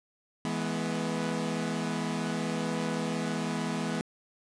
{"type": "chord", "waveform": "sawtooth", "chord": "E major", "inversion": "none", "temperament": "equal with one note detuned", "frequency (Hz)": [164.81, 211.2, 246.9], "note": ["E3", "G#3", "B3"], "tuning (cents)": [0, 29, 0], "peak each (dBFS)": -30, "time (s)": [0.45, 4.01], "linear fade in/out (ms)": 0, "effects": ["resampled to 22050 Hz"]}